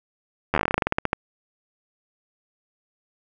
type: slowing click train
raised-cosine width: 0.5 ms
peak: -5 dBFS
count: 18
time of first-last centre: 0.54-1.131 s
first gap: 11 ms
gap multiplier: 1.13
effects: none